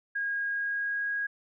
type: tone with pitch glide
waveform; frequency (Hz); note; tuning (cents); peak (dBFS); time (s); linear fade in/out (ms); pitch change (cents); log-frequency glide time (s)
sine; 1633 to 1644.4; G#6 to G#6; -30 to -18; -28; 0.15-1.27; 10; +12; 0.5-1.09
effects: none